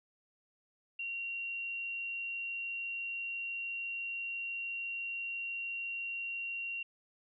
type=tone; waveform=sine; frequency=2753 Hz; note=F7; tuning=25 cents flat; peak=-36 dBFS; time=0.99-6.83 s; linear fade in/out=5 ms; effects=none